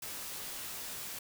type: noise with comb filter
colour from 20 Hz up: white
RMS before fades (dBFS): -42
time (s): 0.02-1.19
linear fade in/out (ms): 5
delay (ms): 18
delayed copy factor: -0.5
effects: none